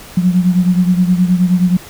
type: beating tone pair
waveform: sine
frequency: 178.7 / 188.2 Hz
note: F3 / F#3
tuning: +40 / +30 cents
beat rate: 9.5 Hz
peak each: -10 / -15 dBFS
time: 0.17-1.77 s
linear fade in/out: 5 ms
effects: pink hiss -35 dBFS RMS until 1.89 s